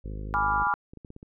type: harmonic tone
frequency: 51.91 Hz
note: G#1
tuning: in tune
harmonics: 1 / 2 / 3 / 4 / 5 / 6 / 7 / 8 / 9 / 10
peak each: -34 / -40 / -44 / -46 / -48 / -50 / -51 / -52 / -53 / -54 dBFS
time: 0.04-0.64 s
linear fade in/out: 10 ms
type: chord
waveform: sine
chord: G# diminished seventh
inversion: none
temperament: equal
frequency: 830.6 / 987.8 / 1174.7 / 1396.9 Hz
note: G#5 / B5 / D6 / F6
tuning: 0 / 0 / 0 / 0 cents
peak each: -28 dBFS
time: 0.34-0.74 s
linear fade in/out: 0 ms
type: clicks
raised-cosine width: 3 ms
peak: -31 dBFS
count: 9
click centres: 0.625 / 0.669 / 0.739 / 0.935 / 0.973 / 1.048 / 1.104 / 1.164 / 1.229 s
effects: none